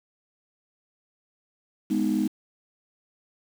sine chord, G# minor, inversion none, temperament just, 207.7 / 249.2 / 311.5 Hz, G#3 / B3 / D#4, 0 / +16 / +2 cents, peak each -25 / -26 / -25 dBFS, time 1.9-2.28 s, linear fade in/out 10 ms, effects tanh soft clip ceiling -14 dBFS + 7-bit

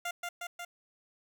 15% pulse tone with echo, 698.5 Hz, F5, in tune, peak -27 dBFS, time 0.05-0.11 s, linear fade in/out 5 ms, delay 180 ms, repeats 3, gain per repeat -2 dB, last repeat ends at 0.65 s, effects none

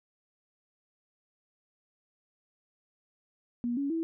sine tone with pitch steps, 239.8 / 280.3 / 327.6 Hz, A#3 / C#4 / E4, +49 / +19 / -11 cents, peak -28 dBFS, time 3.64-4.03 s, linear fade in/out 0 ms, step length 130 ms, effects none

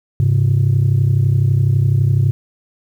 sine tone pair together, 102.43 / 134.4 Hz, G#2 / C3, -23 / +47 cents, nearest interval perfect fourth, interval 470 cents, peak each -12 dBFS, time 0.2-2.31 s, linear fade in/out 0 ms, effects tanh soft clip ceiling -7 dBFS + 8-bit

